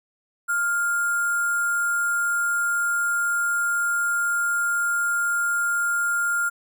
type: tone with sample-and-hold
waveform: sine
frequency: 1402 Hz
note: F6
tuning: 6 cents sharp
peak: -20 dBFS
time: 0.48-6.5 s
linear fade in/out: 20 ms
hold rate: 8820 Hz
effects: none